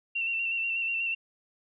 sine tone with vibrato, 2717 Hz, F7, 48 cents flat, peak -27 dBFS, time 0.15-1.15 s, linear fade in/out 10 ms, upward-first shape square, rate 8.2 Hz, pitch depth 25 cents each way, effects none

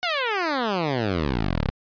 10% pulse exponential sweep, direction down, 740 to 31.37 Hz, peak -14 dBFS, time 0.03-1.7 s, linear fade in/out 0 ms, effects resampled to 11025 Hz

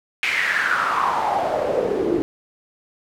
pink noise with band-pass filter sweep, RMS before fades -21 dBFS, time 0.23-2.22 s, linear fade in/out 0 ms, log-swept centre 2400 to 320 Hz, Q 5.9, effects none

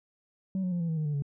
sine tone with pitch steps, 190 / 182.26 / 174.84 / 167.71 / 160.88 / 154.33 / 148.04 / 142.01 Hz, F#3 / F#3 / F3 / E3 / E3 / D#3 / D3 / C#3, +46 / -26 / +2 / +30 / -42 / -14 / +14 / +42 cents, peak -25 dBFS, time 0.55-1.222 s, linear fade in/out 2 ms, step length 84 ms, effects tanh soft clip ceiling -26 dBFS

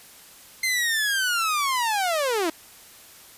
sawtooth linear sweep, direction down, 2093 to 307.3 Hz, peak -18 dBFS, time 0.63-2.5 s, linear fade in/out 5 ms, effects white hiss -48 dBFS RMS until 3.37 s + resampled to 32000 Hz

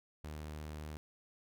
sawtooth tone, 76.2 Hz, D#2, 36 cents flat, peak -39 dBFS, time 0.24-0.97 s, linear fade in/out 0 ms, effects none

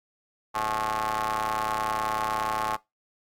sawtooth ring-modulated tone, 110 Hz, A2, in tune, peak -19 dBFS, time 0.54-2.77 s, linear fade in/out 20 ms, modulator 974 Hz, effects noise-tail reverb RT60 0.2 s tail -22 dB re dry + AAC 64 kbps

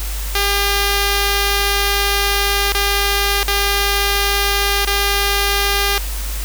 5% pulse tone with dropouts, 401.7 Hz, G4, 42 cents sharp, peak -4 dBFS, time 0.35-5.98 s, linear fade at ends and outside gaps 1 ms, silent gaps 2.721-2.749 / 3.431-3.48 / 4.849-4.873 s, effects added 50 Hz sine -21 dBFS peak until 6.44 s + white hiss -29 dBFS RMS until 6.44 s

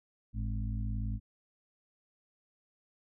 harmonic tone with a mistuned harmonic, 51.91 Hz, G#1, in tune, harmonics 1 / 2 / 4 / 5, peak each -34 / -36 / -42 / -48 dBFS, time 0.33-1.2 s, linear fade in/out 50 ms, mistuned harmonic 2, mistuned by +100 cents, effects none

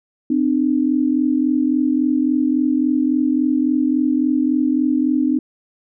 sine tone pair together, 258.3 / 301.9 Hz, C4 / D4, -22 / +48 cents, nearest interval minor third, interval 270 cents, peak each -17 dBFS, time 0.3-5.39 s, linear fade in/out 5 ms, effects none

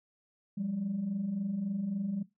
sine tone pair together, 176.39 / 200 Hz, F3 / G3, +18 / +35 cents, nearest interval major second, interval 217 cents, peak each -37 / -31 dBFS, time 0.57-2.23 s, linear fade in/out 10 ms, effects noise-tail reverb RT60 0.2 s tail -19 dB re dry + tanh soft clip ceiling -26 dBFS

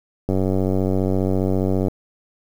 click train, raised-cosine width 2 ms, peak -8 dBFS, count 152, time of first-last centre 0.29-1.883 s, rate 94.8 Hz, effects 7-bit

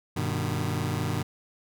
sawtooth chord, G augmented, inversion none, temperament just, 98 / 122.5 / 153.12 Hz, G2 / B2 / D#3, 0 / -14 / -27 cents, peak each -27 dBFS, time 0.16-1.23 s, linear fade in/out 10 ms, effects none

